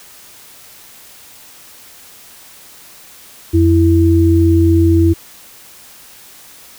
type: tone pair together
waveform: sine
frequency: 87.7 / 330.7 Hz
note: F2 / E4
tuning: +8 / +6 cents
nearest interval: octave + major seventh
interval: 2298 cents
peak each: -10 dBFS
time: 3.53-5.14 s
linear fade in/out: 20 ms
effects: white hiss -40 dBFS RMS until 6.78 s